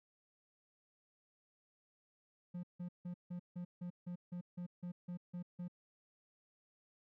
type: tone bursts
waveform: triangle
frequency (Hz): 176.7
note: F3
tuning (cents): +21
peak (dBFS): -39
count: 13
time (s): 2.54-5.682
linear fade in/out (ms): 10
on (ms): 94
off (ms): 160
effects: none